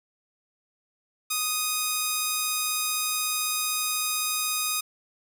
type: tone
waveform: 5% pulse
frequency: 1244.5 Hz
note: D#6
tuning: in tune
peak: -13 dBFS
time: 1.3-4.81 s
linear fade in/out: 10 ms
effects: none